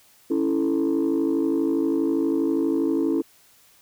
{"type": "chord", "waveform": "sine", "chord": "A major", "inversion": "first", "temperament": "equal", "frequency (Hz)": [277.2, 329.6, 440], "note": ["C#4", "E4", "A4"], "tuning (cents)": [0, 0, 0], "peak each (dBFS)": [-22, -21, -26], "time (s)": [0.3, 3.22], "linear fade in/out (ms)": 10, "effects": ["tanh soft clip ceiling -15 dBFS", "white hiss -56 dBFS RMS until 3.81 s"]}